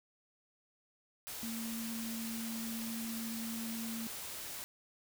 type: tone in noise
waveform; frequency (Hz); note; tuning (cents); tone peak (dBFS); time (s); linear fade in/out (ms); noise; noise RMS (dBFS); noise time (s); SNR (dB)
sine; 227.3; A#3; -43; -39; 1.43-4.07; 0; white; -44; 1.27-4.64; +2
effects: none